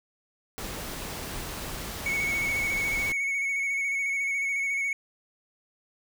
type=noise; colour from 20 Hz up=pink; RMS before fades=-36 dBFS; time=0.58-3.12 s; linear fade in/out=0 ms
type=tone with vibrato; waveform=triangle; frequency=2217 Hz; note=C#7; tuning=in tune; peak=-24 dBFS; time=2.06-4.93 s; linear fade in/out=2 ms; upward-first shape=square; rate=14 Hz; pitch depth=21 cents each way
effects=none